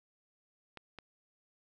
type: clicks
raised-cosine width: 0.3 ms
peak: -30 dBFS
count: 2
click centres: 0.773 / 0.987 s
effects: none